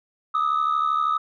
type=tone pair together; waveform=sine; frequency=1206.3 / 1279 Hz; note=D6 / D#6; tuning=+46 / +47 cents; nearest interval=minor second; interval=101 cents; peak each=-21 / -20 dBFS; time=0.34-1.18 s; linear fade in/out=10 ms; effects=tanh soft clip ceiling -16 dBFS